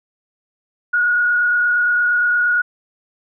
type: tone with frequency modulation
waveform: sine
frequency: 1447 Hz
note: F#6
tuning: 39 cents flat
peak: -13 dBFS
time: 0.93-2.62 s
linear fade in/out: 10 ms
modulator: 28.6 Hz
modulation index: 0.89
effects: none